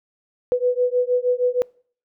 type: beating tone pair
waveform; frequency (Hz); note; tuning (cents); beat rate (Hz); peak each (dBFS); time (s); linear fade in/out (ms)
sine; 492.4 / 498.8; B4 / B4; -5 / +17; 6.4; -20; 0.52-1.62; 0
effects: noise-tail reverb RT60 0.5 s tail -26 dB re dry